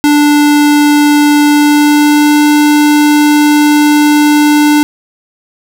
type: tone with pitch glide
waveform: square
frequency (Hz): 294 to 296.7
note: D4 to D4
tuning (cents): +2 to +18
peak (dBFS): -5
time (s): 0.04-4.83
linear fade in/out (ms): 0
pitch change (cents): +16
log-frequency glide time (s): 1.48-2.45
effects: none